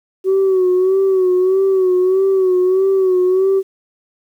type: tone with vibrato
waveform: sine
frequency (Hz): 375.5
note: F#4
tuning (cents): +26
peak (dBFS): -9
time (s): 0.24-3.63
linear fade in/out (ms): 50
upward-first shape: sine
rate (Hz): 1.6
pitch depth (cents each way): 56
effects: tanh soft clip ceiling -8 dBFS + 8-bit